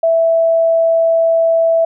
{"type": "tone", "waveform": "sine", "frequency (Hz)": 659.3, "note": "E5", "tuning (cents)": 0, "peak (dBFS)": -9, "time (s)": [0.03, 1.85], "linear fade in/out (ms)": 5, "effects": []}